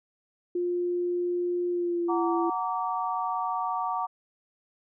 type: tone with pitch glide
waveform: sine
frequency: 352.8 to 338.8 Hz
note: F4 to E4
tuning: +18 to +48 cents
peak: -25 dBFS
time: 0.55-2.5 s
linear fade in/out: 5 ms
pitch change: -70 cents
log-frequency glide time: 1.7-2.22 s
type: chord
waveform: sine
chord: Gb augmented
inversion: none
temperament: just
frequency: 740 / 925 / 1156.2 Hz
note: Gb5 / Bb5 / D6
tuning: 0 / -14 / -27 cents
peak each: -31 / -31 / -31 dBFS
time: 2.08-4.07 s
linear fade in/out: 20 ms
effects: none